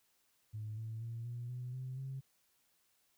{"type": "tone with pitch steps", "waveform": "sine", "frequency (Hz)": [107.6, 111.59, 115.72, 120.01, 124.46, 129.07, 133.86], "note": ["A2", "A2", "A#2", "B2", "B2", "C3", "C3"], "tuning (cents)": [-38, 25, -12, -49, 14, -23, 40], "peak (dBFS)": -39, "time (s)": [0.53, 2.21], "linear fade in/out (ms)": 20, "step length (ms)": 240, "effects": ["tanh soft clip ceiling -35 dBFS", "white hiss -75 dBFS RMS until 3.17 s"]}